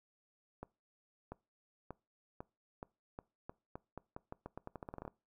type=accelerating click train; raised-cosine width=1 ms; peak=-30 dBFS; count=22; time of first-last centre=0.63-5.078 s; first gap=690 ms; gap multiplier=0.85; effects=noise-tail reverb RT60 0.3 s tail -23 dB re dry